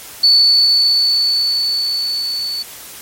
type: tone with level ramp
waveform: sine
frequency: 4468 Hz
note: C#8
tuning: 13 cents sharp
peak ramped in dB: -6 to -19 dBFS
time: 0.23-2.63 s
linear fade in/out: 10 ms
effects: white hiss -34 dBFS RMS until 3.01 s + MP3 64 kbps